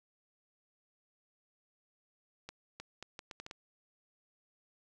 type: accelerating click train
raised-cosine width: 0.2 ms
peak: -27 dBFS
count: 8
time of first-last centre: 2.49-3.511 s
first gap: 310 ms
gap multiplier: 0.73
effects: none